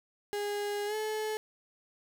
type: tone with pitch glide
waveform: 35% pulse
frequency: 410.6 to 431.3 Hz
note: G#4 to A4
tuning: -20 to -35 cents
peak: -30 dBFS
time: 0.33-1.37 s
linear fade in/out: 0 ms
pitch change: +85 cents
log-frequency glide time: 0.86-0.95 s
effects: none